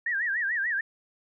sine tone with vibrato, 1751 Hz, A6, 9 cents flat, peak -25 dBFS, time 0.06-0.81 s, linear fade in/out 5 ms, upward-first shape sine, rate 6.8 Hz, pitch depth 190 cents each way, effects none

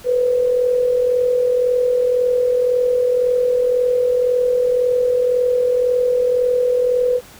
sine tone with amplitude modulation, 495.8 Hz, B4, 7 cents sharp, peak -11 dBFS, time 0.04-7.21 s, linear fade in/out 50 ms, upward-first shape sine, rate 41.9 Hz, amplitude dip 50%, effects pink hiss -42 dBFS RMS until 7.39 s

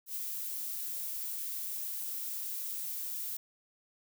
violet noise with ADSR envelope, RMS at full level -36 dBFS, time 0.06-3.37 s, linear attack 100 ms, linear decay 7 ms, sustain -2 dB, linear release 5 ms, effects none

